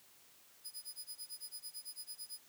15% pulse tone with tremolo, 4978 Hz, D#8, in tune, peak -36 dBFS, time 0.64-2.41 s, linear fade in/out 20 ms, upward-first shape sine, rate 9 Hz, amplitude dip 100%, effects white hiss -64 dBFS RMS until 2.48 s + high-pass 80 Hz 12 dB/octave

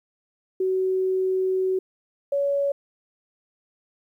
sine tone pair in turn, 375.6 / 562.8 Hz, F#4 / C#5, +26 / +26 cents, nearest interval perfect fifth, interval 700 cents, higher second, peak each -20 dBFS, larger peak neither, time 0.6-1.79 / 2.32-2.72 s, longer first, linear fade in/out 5 ms, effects 10-bit

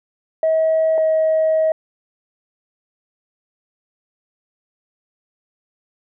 sine tone pair in turn, 640 / 634.8 Hz, D#5 / D#5, +49 / +35 cents, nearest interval unison, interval 14 cents, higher first, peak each -12 dBFS, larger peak neither, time 0.43-0.98 / 0.98-1.72 s, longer second, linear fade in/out 2 ms, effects tanh soft clip ceiling -10 dBFS

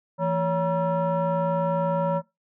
sine tone with frequency modulation, 561 Hz, C#5, 21 cents sharp, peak -20 dBFS, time 0.18-2.22 s, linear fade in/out 50 ms, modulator 394 Hz, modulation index 1.2, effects noise-tail reverb RT60 0.2 s tail -19 dB re dry + tanh soft clip ceiling -16 dBFS

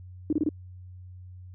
sine tone bursts, 304.9 Hz, D#4, 35 cents flat, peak -21 dBFS, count 4, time 0.3-0.49 s, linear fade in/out 2 ms, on 28 ms, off 26 ms, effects added 91 Hz sine -42 dBFS peak until 1.54 s

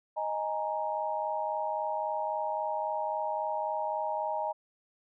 sine chord, D# suspended fourth, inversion none, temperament just, 622.3 / 829.7 / 933.4 Hz, D#5 / G#5 / A#5, 0 / -2 / +2 cents, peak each -34 dBFS, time 0.16-4.53 s, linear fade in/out 20 ms, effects none

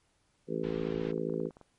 harmonic tone, 55 Hz, A1, in tune, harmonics 3 / 4 / 5 / 6 / 7 / 8 / 9, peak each -38 / -40 / -39 / -41 / -36 / -37 / -39 dBFS, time 0.47-1.51 s, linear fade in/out 50 ms
pink low-pass noise, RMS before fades -46 dBFS, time 0.63-1.12 s, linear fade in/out 10 ms, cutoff 3600 Hz, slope 24 dB/octave
clicks, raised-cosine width 1 ms, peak -37 dBFS, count 12, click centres 0.923 / 1.05 / 1.093 / 1.132 / 1.179 / 1.297 / 1.339 / 1.402 / 1.456 / 1.508 / 1.569 / 1.613 s
effects pink hiss -72 dBFS RMS until 1.78 s + MP3 48 kbps

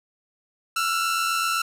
sawtooth tone pair together, 1338.2 / 1426 Hz, E6 / F6, +26 / +36 cents, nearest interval minor second, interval 110 cents, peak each -19 / -26 dBFS, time 0.76-1.62 s, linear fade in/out 5 ms, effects resampled to 32000 Hz + 8-bit

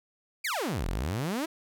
sawtooth exponential two-way sweep, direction down then up, 2489 to 37.85 to 339.9 Hz, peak -25 dBFS, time 0.44-1.46 s, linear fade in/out 10 ms, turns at 0.87 s, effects 11-bit

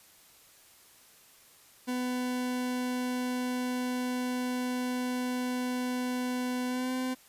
40% pulse tone with pitch glide, 250 to 256.1 Hz, B3 to C4, +21 to -37 cents, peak -29 dBFS, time 1.87-7.15 s, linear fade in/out 20 ms, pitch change +42 cents, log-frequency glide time 6.68-6.92 s, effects white hiss -58 dBFS RMS until 7.28 s + resampled to 32000 Hz

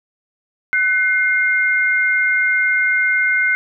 sine tone pair together, 1500 / 2118 Hz, F#6 / C7, +23 / +21 cents, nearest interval tritone, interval 598 cents, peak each -16 dBFS, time 0.73-3.55 s, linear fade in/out 0 ms, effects none

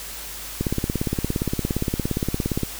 click train, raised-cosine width 3 ms, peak -9 dBFS, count 36, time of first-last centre 0.61-2.633 s, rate 17.3 Hz, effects added 50 Hz sine -42 dBFS peak until 2.79 s + white hiss -35 dBFS RMS until 2.79 s

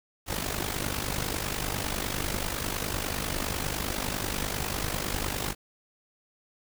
pink noise with amplitude modulation, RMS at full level -28 dBFS, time 0.26-5.55 s, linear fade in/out 50 ms, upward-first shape sine, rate 50 Hz, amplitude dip 75%, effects none

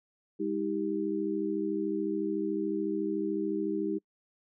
sine tone cluster, 203 / 319.1 / 392.9 Hz, G#3 / D#4 / G4, -39 / +44 / +4 cents, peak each -36 / -31 / -33 dBFS, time 0.39-3.99 s, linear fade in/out 20 ms, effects noise-tail reverb RT60 0.1 s tail -26 dB re dry

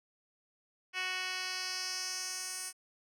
10% pulse tone with band-pass filter sweep, 370 Hz, F#4, in tune, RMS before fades -38 dBFS, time 0.93-2.73 s, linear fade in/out 50 ms, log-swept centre 2900 to 8600 Hz, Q 2.1, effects none

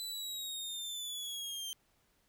sawtooth linear sweep, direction down, 4005 to 3136 Hz, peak -36 dBFS, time 0-1.73 s, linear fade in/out 0 ms, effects pink hiss -73 dBFS RMS until 2.28 s

